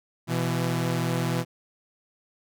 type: tone pair together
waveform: sawtooth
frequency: 124.4 / 167.2 Hz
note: B2 / E3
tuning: +13 / +25 cents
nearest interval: perfect fourth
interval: 512 cents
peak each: -23 dBFS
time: 0.27-1.45 s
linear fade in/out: 50 ms
effects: none